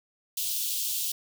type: high-pass noise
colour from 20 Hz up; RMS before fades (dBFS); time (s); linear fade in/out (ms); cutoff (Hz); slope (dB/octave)
white; -30; 0.37-1.12; 5; 2900; 48
effects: none

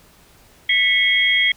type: tone cluster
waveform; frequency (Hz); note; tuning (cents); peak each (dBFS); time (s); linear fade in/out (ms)
sine; 1978 / 2196 / 3262; B6 / C#7 / G#7; +2 / -17 / -32; -18; 0.69-1.52; 5
effects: pink hiss -51 dBFS RMS until 1.56 s

